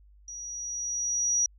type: tone with level ramp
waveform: sine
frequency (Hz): 5790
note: F#8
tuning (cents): -38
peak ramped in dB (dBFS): -38 to -21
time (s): 0.28-1.46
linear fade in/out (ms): 2
effects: added 50 Hz sine -53 dBFS peak until 1.58 s